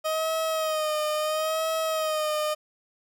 30% pulse tone with vibrato, 625 Hz, D#5, 8 cents sharp, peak -22 dBFS, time 0.04-2.55 s, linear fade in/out 20 ms, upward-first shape sine, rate 0.74 Hz, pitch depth 48 cents each way, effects 10-bit

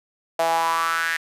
sawtooth tone with high-pass filter sweep, 164.9 Hz, E3, 1 cent sharp, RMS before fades -22 dBFS, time 0.39-1.17 s, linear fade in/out 5 ms, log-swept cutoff 680 to 1800 Hz, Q 5.7, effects resampled to 32000 Hz

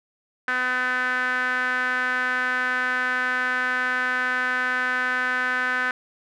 sawtooth tone with band-pass filter, 252.7 Hz, B3, 40 cents sharp, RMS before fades -24 dBFS, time 0.48-5.91 s, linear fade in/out 2 ms, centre 1600 Hz, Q 6.2, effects none

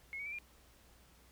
sine tone with pitch steps, 2174 / 2249 / 2327 / 2408 Hz, C#7 / C#7 / D7 / D7, -34 / +24 / -17 / +43 cents, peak -40 dBFS, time 0.13-0.386 s, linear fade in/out 0 ms, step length 64 ms, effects added 60 Hz sine -65 dBFS peak until 1.31 s + pink hiss -65 dBFS RMS until 1.31 s

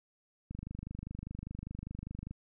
click train, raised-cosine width 5 ms, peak -29 dBFS, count 46, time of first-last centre 0.51-2.31 s, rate 25 Hz, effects none

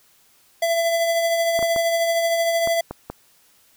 square tone with tremolo, 670 Hz, E5, 28 cents sharp, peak -17 dBFS, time 0.62-2.81 s, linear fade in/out 5 ms, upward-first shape triangle, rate 13 Hz, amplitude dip 40%
clicks, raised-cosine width 1 ms, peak -15 dBFS, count 6, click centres 1.591 / 1.627 / 1.762 / 2.674 / 2.91 / 3.1 s
effects white hiss -57 dBFS RMS until 3.76 s

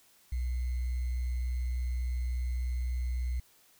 sine tone with sample-and-hold, 61.74 Hz, B1, in tune, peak -29 dBFS, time 0.32-3.4 s, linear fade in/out 5 ms, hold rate 2100 Hz, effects white hiss -63 dBFS RMS until 3.79 s

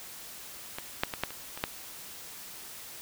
clicks, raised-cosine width 0.3 ms, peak -19 / -9 / -17 / -11 / -25 / -23 / -11 dBFS, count 7, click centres 0.785 / 1.035 / 1.138 / 1.236 / 1.306 / 1.575 / 1.639 s, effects white hiss -45 dBFS RMS until 3.01 s

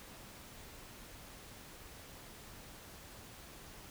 silence, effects pink hiss -53 dBFS RMS until 3.9 s

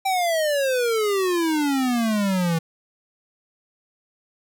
square exponential sweep, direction down, 784 to 161.3 Hz, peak -20 dBFS, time 0.05-2.59 s, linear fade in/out 10 ms, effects none

